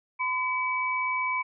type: tone pair together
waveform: sine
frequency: 1016.5 / 2282 Hz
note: B5 / C#7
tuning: +50 / +50 cents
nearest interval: octave + major second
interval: 1400 cents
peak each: -28 dBFS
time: 0.19-1.43 s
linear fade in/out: 20 ms
effects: none